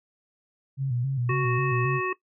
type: tone with vibrato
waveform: sine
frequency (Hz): 128.5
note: C3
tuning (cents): -31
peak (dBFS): -24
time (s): 0.77-2.01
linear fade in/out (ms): 50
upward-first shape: square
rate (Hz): 3.7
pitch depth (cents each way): 94
type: harmonic tone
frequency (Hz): 370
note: F#4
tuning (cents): 0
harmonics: 1 / 3 / 5 / 7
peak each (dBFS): -28 / -29 / -34 / -34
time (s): 1.29-2.13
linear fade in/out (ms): 5
effects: noise-tail reverb RT60 0.1 s tail -17 dB re dry